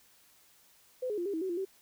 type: tone with pitch steps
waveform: sine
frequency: 507 / 418.5 / 348.4 / 400.5 / 321.9 / 377.6 / 344.4 / 384.3 Hz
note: B4 / G#4 / F4 / G4 / E4 / F#4 / F4 / G4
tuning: +45 / +13 / -4 / +37 / -41 / +35 / -24 / -34 cents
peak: -31 dBFS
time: 1.02-1.652 s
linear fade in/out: 10 ms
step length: 79 ms
effects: white hiss -63 dBFS RMS until 1.81 s